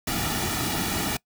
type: noise with comb filter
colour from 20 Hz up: pink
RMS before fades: -27 dBFS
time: 0.07-1.17 s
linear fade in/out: 5 ms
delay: 1.9 ms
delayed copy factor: -0.7
effects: noise-tail reverb RT60 0.1 s tail -23 dB re dry